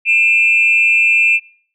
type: tone pair together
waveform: sine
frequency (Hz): 2406 / 2648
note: D7 / E7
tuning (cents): +41 / +7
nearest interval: major second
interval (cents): 166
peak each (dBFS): -11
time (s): 0.05-1.4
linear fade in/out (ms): 50
effects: noise-tail reverb RT60 0.5 s tail -21 dB re dry + tanh soft clip ceiling -1 dBFS